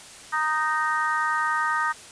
harmonic tone, 310 Hz, D#4, 6 cents flat, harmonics 3 / 4 / 5 / 6, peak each -28 / -25 / -28 / -29 dBFS, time 0.32-1.93 s, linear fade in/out 20 ms, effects white hiss -44 dBFS RMS until 2.11 s + resampled to 22050 Hz

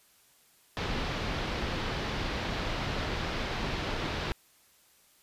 pink low-pass noise, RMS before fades -33 dBFS, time 0.77-4.32 s, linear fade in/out 0 ms, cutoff 4500 Hz, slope 24 dB/octave, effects white hiss -63 dBFS RMS until 5.22 s + resampled to 32000 Hz

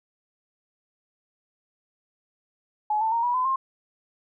sine tone with pitch steps, 848 / 887.1 / 928 / 970.7 / 1015.5 / 1062.3 Hz, G#5 / A5 / A#5 / B5 / B5 / C6, +36 / +14 / -8 / -30 / +48 / +26 cents, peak -21 dBFS, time 2.9-3.56 s, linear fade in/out 5 ms, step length 110 ms, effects none

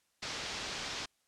white low-pass noise, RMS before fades -40 dBFS, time 0.22-1.06 s, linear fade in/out 10 ms, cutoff 5700 Hz, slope 24 dB/octave, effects white hiss -75 dBFS RMS until 1.27 s + low-pass 10000 Hz 12 dB/octave

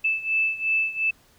sine beating tone pair, 2630 / 2632.8 Hz, E7 / E7, -5 / -3 cents, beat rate 2.8 Hz, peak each -23 / -26 dBFS, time 0.04-1.11 s, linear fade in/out 10 ms, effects pink hiss -58 dBFS RMS until 1.38 s

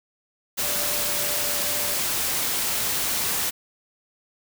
sine tone in noise, 587.3 Hz, D5, in tune, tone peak -36 dBFS, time 0.62-1.95 s, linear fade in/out 20 ms, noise white, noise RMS -25 dBFS, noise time 0.57-3.51 s, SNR -14 dB, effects none

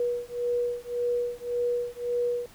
sine beating tone pair, 482.5 / 484.3 Hz, B4 / B4, -40 / -34 cents, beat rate 1.8 Hz, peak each -29 dBFS, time 0-2.46 s, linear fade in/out 2 ms, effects pink hiss -53 dBFS RMS until 2.54 s

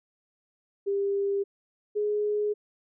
sine tone pair in turn, 398.6 / 417.8 Hz, G4 / G#4, +29 / +10 cents, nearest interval minor second, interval 81 cents, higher second, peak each -24 dBFS, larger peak neither, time 0.86-1.44 / 1.95-2.54 s, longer second, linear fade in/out 20 ms, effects none

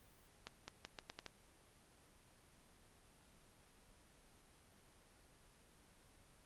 accelerating click train, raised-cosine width 0.2 ms, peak -29 dBFS, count 7, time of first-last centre 0.47-1.263 s, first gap 210 ms, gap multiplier 0.81, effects pink hiss -67 dBFS RMS until 6.45 s + Opus 32 kbps

